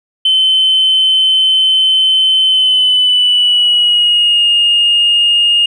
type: tone with pitch glide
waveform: sine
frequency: 3065 to 2843 Hz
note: G7 to F7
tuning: -40 to +30 cents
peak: -6 dBFS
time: 0.25-5.66 s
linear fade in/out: 5 ms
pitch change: -130 cents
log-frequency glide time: 2.46-4.46 s
effects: tanh soft clip ceiling -3 dBFS